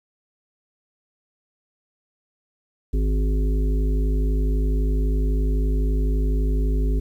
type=harmonic tone; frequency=51.91 Hz; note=G#1; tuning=in tune; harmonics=1 / 3 / 5 / 7 / 8; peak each=-18 / -32 / -31 / -36 / -35 dBFS; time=2.93-7 s; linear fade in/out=10 ms; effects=9-bit